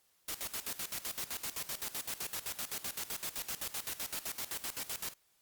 white noise with tremolo, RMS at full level -38 dBFS, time 0.28-5.14 s, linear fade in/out 5 ms, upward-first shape square, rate 7.8 Hz, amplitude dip 80%, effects white hiss -72 dBFS RMS until 5.41 s + Opus 48 kbps

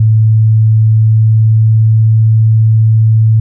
sine tone with pitch glide, 109.9 to 110.66 Hz, A2 to A2, -2 to +10 cents, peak -4 dBFS, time 0-3.4 s, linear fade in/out 5 ms, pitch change +12 cents, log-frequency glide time 0.74-2.15 s, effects none

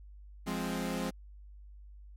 sawtooth chord, F minor, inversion none, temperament equal, 174.61 / 207.7 / 261.6 Hz, F3 / Ab3 / C4, 0 / 0 / 0 cents, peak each -33 dBFS, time 0.46-1.11 s, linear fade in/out 20 ms, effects added 50 Hz sine -48 dBFS peak until 2.16 s + MP3 64 kbps

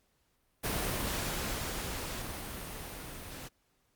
pink noise with level ramp, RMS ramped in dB -32 to -45 dBFS, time 0.63-3.49 s, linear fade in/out 20 ms, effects pink hiss -74 dBFS RMS until 3.95 s + Opus 48 kbps

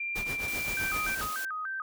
sine tone with pitch glide, 2379 to 2361 Hz, D7 to D7, +22 to +9 cents, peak -31 dBFS, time 0-1.15 s, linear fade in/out 5 ms, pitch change -13 cents, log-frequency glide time 0.26-0.37 s
pink noise with tremolo, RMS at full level -36 dBFS, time 0.15-1.31 s, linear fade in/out 10 ms, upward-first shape triangle, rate 7.7 Hz, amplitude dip 85%
white high-pass noise, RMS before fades -40 dBFS, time 0.48-1.45 s, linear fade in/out 2 ms, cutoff 230 Hz, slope 96 dB/octave
sine tone with vibrato, 1396.9 Hz, F6, in tune, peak -32 dBFS, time 0.77-1.82 s, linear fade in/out 2 ms, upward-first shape square, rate 3.4 Hz, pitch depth 190 cents each way
effects none

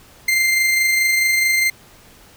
40% pulse tone with amplitude modulation, 2093 Hz, C7, in tune, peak -12 dBFS, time 0.28-1.7 s, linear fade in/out 5 ms, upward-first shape sine, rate 24.7 Hz, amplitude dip 30%, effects pink hiss -47 dBFS RMS until 2.36 s

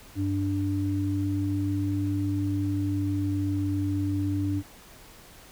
sine tone pair together, 98 / 293.7 Hz, G2 / D4, 0 / 0 cents, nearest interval octave + perfect fifth, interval 1900 cents, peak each -27 dBFS, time 0.15-4.63 s, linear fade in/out 50 ms, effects pink hiss -50 dBFS RMS until 5.51 s

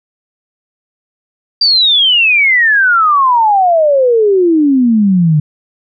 sine exponential sweep, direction down, 4741 to 146.83 Hz, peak -6 dBFS, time 1.61-5.4 s, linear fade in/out 5 ms, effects none

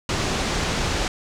pink low-pass noise, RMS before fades -24 dBFS, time 0.09-1.08 s, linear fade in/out 2 ms, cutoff 7200 Hz, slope 24 dB/octave, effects none

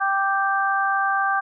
harmonic tone, 392 Hz, G4, in tune, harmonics 2 / 3 / 4, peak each -23 / -23 / -23 dBFS, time 0-1.41 s, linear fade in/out 20 ms, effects none

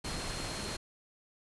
sine tone in noise, 4228 Hz, C8, 17 cents sharp, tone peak -45 dBFS, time 0.04-0.77 s, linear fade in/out 10 ms, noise pink, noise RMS -38 dBFS, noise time 0.04-0.77 s, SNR -10 dB, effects resampled to 24000 Hz

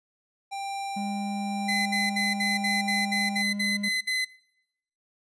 square tone with tremolo, 790 Hz, G5, 13 cents sharp, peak -31 dBFS, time 0.51-3.43 s, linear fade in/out 20 ms, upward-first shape sine, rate 0.97 Hz, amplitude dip 30%
triangle tone, 203.9 Hz, G#3, 32 cents flat, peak -28 dBFS, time 0.96-3.89 s, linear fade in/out 10 ms
30% pulse tone bursts, 2031 Hz, B6, 48 cents sharp, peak -22 dBFS, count 11, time 1.68-4.25 s, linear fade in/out 10 ms, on 180 ms, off 59 ms
effects noise-tail reverb RT60 0.8 s tail -21 dB re dry + resampled to 22050 Hz

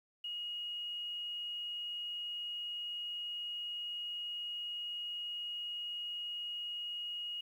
sine tone with quantisation, 2881 Hz, F#7, 47 cents flat, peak -38 dBFS, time 0.24-7.41 s, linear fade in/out 5 ms, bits 11, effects none

